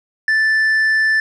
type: tone with tanh clipping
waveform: sine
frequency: 1760 Hz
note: A6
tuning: in tune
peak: -13 dBFS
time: 0.28-1.2 s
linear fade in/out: 2 ms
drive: 4 dB
effects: none